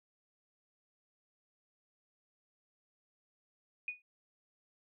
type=tone with exponential decay; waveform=sine; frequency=2470 Hz; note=D#7; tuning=13 cents flat; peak=-32 dBFS; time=3.88-4.02 s; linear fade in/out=2 ms; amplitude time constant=29 ms; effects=none